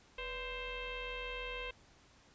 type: tone with frequency modulation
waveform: sine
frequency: 1568 Hz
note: G6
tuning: in tune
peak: -39 dBFS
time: 0.18-1.71 s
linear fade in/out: 5 ms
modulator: 537 Hz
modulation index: 3
effects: pink hiss -64 dBFS RMS until 2.34 s + resampled to 16000 Hz